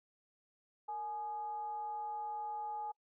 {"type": "tone with frequency modulation", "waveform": "sine", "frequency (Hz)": 842, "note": "G#5", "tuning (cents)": 24, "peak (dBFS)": -38, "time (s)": [0.88, 2.92], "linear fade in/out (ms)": 10, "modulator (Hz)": 381, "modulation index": 0.29, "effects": ["noise-tail reverb RT60 0.1 s tail -26 dB re dry"]}